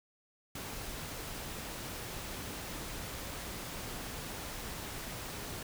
pink noise, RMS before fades -42 dBFS, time 0.55-5.63 s, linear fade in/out 5 ms, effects none

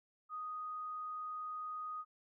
sine tone, 1244.5 Hz, D#6, in tune, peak -40 dBFS, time 0.29-2.05 s, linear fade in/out 50 ms, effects none

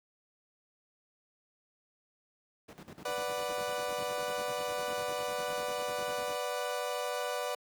brown noise with tremolo, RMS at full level -39 dBFS, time 2.68-6.36 s, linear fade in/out 10 ms, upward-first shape square, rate 10 Hz, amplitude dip 75%
30% pulse chord, B minor, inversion none, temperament equal, 493.9 / 587.3 / 740 Hz, B4 / D5 / F#5, 0 / 0 / 0 cents, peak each -34 / -34 / -37 dBFS, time 3.05-7.55 s, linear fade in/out 5 ms
effects high-pass 200 Hz 12 dB/octave

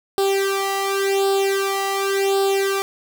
sawtooth tone with flanger, 392 Hz, G4, in tune, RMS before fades -20 dBFS, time 0.18-2.82 s, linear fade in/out 0 ms, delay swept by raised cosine 0.23 to 1.02 ms, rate 0.9 Hz, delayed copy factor +0.9, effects none

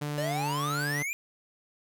sawtooth tone with pitch glide, 147.4 to 145.45 Hz, D3 to D3, +7 to -16 cents, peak -27 dBFS, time 0.01-1.03 s, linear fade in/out 10 ms, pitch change -23 cents, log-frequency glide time 0.31-0.37 s
square exponential sweep, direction up, 572 to 2443 Hz, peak -31 dBFS, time 0.18-1.13 s, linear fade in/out 0 ms
effects none

